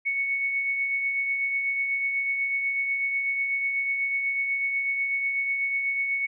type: tone with tremolo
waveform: sine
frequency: 2217 Hz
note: C#7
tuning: in tune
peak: -22 dBFS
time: 0.05-6.27 s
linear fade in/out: 20 ms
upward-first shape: triangle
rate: 8.1 Hz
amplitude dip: 40%
effects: none